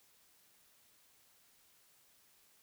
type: silence
effects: white hiss -68 dBFS RMS until 2.62 s